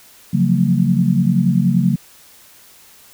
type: chord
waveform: sine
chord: Gb major seventh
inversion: second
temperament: equal with one note detuned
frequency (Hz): 138.59 / 174.61 / 185 / 227.4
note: Db3 / F3 / Gb3 / Bb3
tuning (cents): 0 / 0 / 0 / -43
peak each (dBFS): -18 / -18 / -16 / -19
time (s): 0.33-1.96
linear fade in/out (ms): 10
effects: white hiss -46 dBFS RMS until 3.13 s